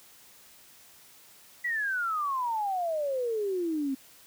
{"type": "exponential sweep", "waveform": "sine", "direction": "down", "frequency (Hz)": [1975.5, 261.6], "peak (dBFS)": -27, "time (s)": [1.64, 3.95], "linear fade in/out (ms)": 10, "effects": ["white hiss -55 dBFS RMS until 4.26 s", "high-pass 60 Hz 12 dB/octave"]}